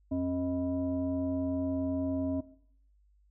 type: tone with frequency modulation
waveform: sine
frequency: 270.3 Hz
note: C#4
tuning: 44 cents flat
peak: -28 dBFS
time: 0.11-2.41 s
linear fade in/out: 10 ms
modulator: 357 Hz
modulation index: 0.68
effects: noise-tail reverb RT60 0.6 s tail -17 dB re dry + added 50 Hz sine -62 dBFS peak until 3.3 s